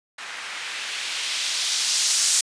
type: noise with low-pass filter sweep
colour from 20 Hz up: violet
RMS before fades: -25 dBFS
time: 0.18-2.41 s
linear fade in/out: 5 ms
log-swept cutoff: 1600 to 6800 Hz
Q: 1.2
effects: resampled to 22050 Hz